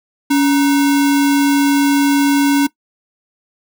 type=tone with sample-and-hold; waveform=sine; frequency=281.8 Hz; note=C#4; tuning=29 cents sharp; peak=-9 dBFS; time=0.3-2.67 s; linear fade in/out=10 ms; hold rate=1225 Hz; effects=noise-tail reverb RT60 0.1 s tail -19 dB re dry